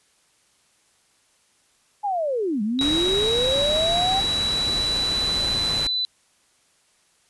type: linear two-way sweep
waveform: sine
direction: down then up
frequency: 848 to 200 to 788 Hz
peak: -21 dBFS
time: 2.03-4.21 s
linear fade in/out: 20 ms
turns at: 2.62 s
type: tone with pitch glide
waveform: sine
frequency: 3852 to 3995 Hz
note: B7 to B7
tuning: -44 to +19 cents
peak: -21 dBFS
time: 2.79-6.05 s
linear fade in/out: 0 ms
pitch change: +63 cents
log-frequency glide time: 3.18-5.6 s
type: noise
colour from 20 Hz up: pink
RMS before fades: -30 dBFS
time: 2.81-5.87 s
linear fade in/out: 0 ms
effects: white hiss -62 dBFS RMS until 7.29 s + resampled to 24000 Hz